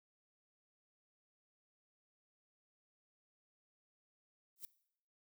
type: noise with exponential growth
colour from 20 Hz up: violet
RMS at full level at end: -42 dBFS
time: 4.56-4.65 s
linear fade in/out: 1 ms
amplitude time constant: 18 ms
effects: noise-tail reverb RT60 0.7 s tail -19 dB re dry